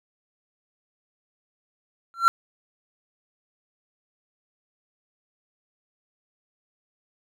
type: tone with exponential growth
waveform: triangle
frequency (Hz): 1362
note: F6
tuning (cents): -44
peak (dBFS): -7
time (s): 2.14-2.28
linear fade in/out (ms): 0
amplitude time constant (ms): 30
effects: none